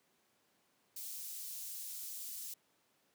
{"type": "high-pass noise", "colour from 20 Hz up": "white", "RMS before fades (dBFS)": -45, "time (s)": [0.96, 2.54], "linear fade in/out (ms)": 5, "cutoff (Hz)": 5500, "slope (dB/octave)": 12, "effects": ["pink hiss -74 dBFS RMS until 3.14 s", "high-pass 200 Hz 12 dB/octave"]}